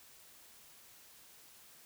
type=silence; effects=white hiss -59 dBFS RMS until 1.85 s